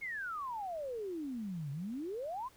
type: exponential two-way sweep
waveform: sine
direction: down then up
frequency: 2217 to 134.9 to 1091 Hz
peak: -37 dBFS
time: 0.01-2.49 s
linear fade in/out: 20 ms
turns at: 1.71 s
effects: pink hiss -63 dBFS RMS until 2.56 s